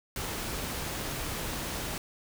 pink noise, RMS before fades -35 dBFS, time 0.16-1.98 s, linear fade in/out 2 ms, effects none

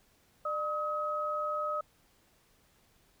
sine tone pair together, 600 / 1271.4 Hz, D5 / D#6, +37 / +37 cents, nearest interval octave + minor second, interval 1300 cents, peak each -35 / -32 dBFS, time 0.45-1.81 s, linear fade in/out 5 ms, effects pink hiss -67 dBFS RMS until 3.2 s

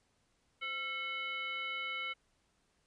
sine tone with frequency modulation, 2184 Hz, C#7, 26 cents flat, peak -36 dBFS, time 0.61-2.14 s, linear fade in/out 20 ms, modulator 833 Hz, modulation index 1, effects pink hiss -75 dBFS RMS until 2.86 s + resampled to 22050 Hz

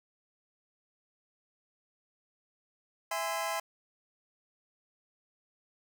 sawtooth chord, E augmented, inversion none, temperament just, 659.3 / 824.1 / 1030.1 Hz, E5 / G#5 / B#5, 0 / -14 / -27 cents, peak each -32 / -33 / -32 dBFS, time 3.11-3.6 s, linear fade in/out 5 ms, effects none

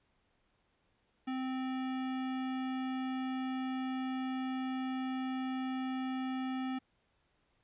square tone, 260 Hz, C4, 11 cents flat, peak -35 dBFS, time 1.27-6.79 s, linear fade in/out 10 ms, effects pink hiss -75 dBFS RMS until 7.63 s + resampled to 8000 Hz

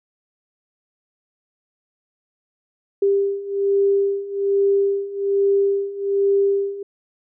sine beating tone pair, 396.5 / 397.7 Hz, G4 / G4, +20 / +25 cents, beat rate 1.2 Hz, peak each -21 / -18 dBFS, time 3.02-6.83 s, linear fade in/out 5 ms, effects none

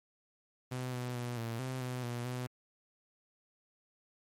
sawtooth tone with pitch steps, 126.9 / 124.1 / 121.8 / 115.5 / 129.5 / 125.9 / 120.4 / 125.2 Hz, B2 / B2 / B2 / A#2 / C3 / B2 / B2 / B2, +47 / +9 / -24 / -16 / -17 / +34 / -44 / +24 cents, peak -32 dBFS, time 0.71-2.47 s, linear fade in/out 10 ms, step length 220 ms, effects MP3 64 kbps

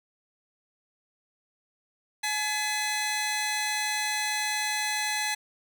15% pulse tone pair together, 849.3 / 2020 Hz, G#5 / B6, +39 / +39 cents, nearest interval octave + minor third, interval 1500 cents, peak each -23 / -24 dBFS, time 2.23-5.35 s, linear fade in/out 10 ms, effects none

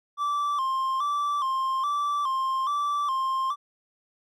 triangle tone with vibrato, 1108.7 Hz, C#6, in tune, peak -22 dBFS, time 0.17-3.56 s, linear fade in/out 50 ms, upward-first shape square, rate 1.2 Hz, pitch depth 83 cents each way, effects none

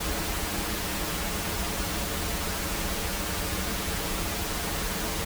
pink noise with comb filter, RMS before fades -30 dBFS, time 0-5.25 s, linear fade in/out 10 ms, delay 7.9 ms, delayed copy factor -0.7, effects none

